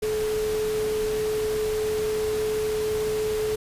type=tone in noise; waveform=sine; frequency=430 Hz; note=A4; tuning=40 cents flat; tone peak=-23 dBFS; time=0.02-3.56 s; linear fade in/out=10 ms; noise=pink; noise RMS=-35 dBFS; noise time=0.02-3.56 s; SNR=+9 dB; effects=resampled to 32000 Hz